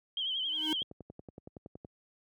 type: tone with vibrato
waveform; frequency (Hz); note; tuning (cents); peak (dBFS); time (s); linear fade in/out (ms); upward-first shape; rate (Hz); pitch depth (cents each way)
sine; 3136; G7; 0; -31; 0.17-0.83; 2; triangle; 11; 93
type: tone with exponential growth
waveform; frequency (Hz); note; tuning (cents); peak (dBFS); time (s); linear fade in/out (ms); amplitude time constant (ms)
square; 311.1; D#4; 0; -29; 0.44-0.73; 2; 61
type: click train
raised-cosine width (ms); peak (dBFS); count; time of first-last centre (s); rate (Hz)
2; -32; 12; 0.82-1.848; 10.7
effects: high-pass 80 Hz 12 dB/octave